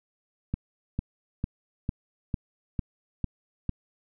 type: click train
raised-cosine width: 5 ms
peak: -15 dBFS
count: 8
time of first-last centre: 0.54-3.693 s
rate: 2.22 Hz
effects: none